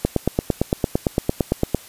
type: click train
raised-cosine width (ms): 2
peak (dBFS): -3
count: 16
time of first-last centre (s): 0.05-1.747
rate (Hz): 8.84
effects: white hiss -43 dBFS RMS until 1.88 s + resampled to 32000 Hz